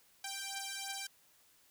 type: beating tone pair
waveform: 5% pulse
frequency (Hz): 784 / 787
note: G5 / G5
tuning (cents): 0 / +7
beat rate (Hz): 3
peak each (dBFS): -31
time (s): 0.24-1.07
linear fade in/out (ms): 5
effects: white hiss -67 dBFS RMS until 1.7 s